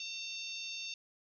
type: harmonic tone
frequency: 906 Hz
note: A#5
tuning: 50 cents flat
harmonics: 3 / 4 / 5 / 6 / 7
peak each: -43 / -45 / -47 / -49 / -50 dBFS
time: 0-0.94 s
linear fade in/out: 2 ms
effects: none